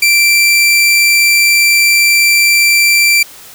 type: tone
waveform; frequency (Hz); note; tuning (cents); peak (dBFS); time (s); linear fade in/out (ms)
sawtooth; 2349; D7; 0; -3; 0.02-3.23; 5
effects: white hiss -35 dBFS RMS until 3.54 s